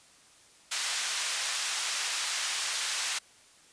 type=band-pass noise; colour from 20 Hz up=white; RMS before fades=-32 dBFS; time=0.71-3.19 s; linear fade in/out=10 ms; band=1100 to 7100 Hz; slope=12 dB/octave; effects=white hiss -58 dBFS RMS until 3.72 s + resampled to 22050 Hz